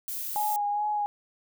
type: noise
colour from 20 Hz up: violet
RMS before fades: -34 dBFS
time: 0.08-0.56 s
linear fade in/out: 0 ms
type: tone with vibrato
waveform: sine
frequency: 830.6 Hz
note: G#5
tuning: in tune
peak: -25 dBFS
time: 0.36-1.06 s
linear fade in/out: 0 ms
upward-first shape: sine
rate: 2.4 Hz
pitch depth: 25 cents each way
effects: none